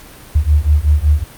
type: beating tone pair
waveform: sine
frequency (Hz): 72 / 77.3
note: D2 / D#2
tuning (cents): -34 / -11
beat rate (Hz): 5.3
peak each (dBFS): -12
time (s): 0.35-1.24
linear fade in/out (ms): 10
effects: pink hiss -38 dBFS RMS until 1.37 s + Opus 48 kbps

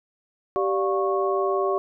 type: tone cluster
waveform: sine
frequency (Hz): 389.2 / 585 / 706 / 1101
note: G4 / D5 / F5 / C#6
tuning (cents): -12 / -7 / +19 / -12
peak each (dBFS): -23 / -28 / -29 / -27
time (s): 0.56-1.78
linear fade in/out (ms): 0
effects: none

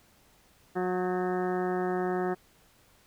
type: harmonic tone with a mistuned harmonic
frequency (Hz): 182.1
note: F#3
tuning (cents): -27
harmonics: 1 / 2 / 3 / 4 / 5 / 6 / 7 / 8 / 9 / 10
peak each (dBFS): -34 / -29 / -42 / -34 / -44 / -45 / -42 / -47 / -45 / -45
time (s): 0.75-2.35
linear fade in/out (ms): 20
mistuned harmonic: 8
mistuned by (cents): +59
effects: pink hiss -62 dBFS RMS until 3.06 s

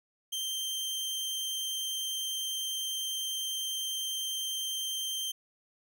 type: tone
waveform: sawtooth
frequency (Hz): 3145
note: G7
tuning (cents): +5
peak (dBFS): -29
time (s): 0.32-5.32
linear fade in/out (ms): 10
effects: none

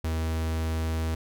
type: tone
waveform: 45% pulse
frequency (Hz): 80.3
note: E2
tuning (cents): -45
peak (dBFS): -26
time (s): 0.04-1.15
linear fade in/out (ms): 5
effects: none

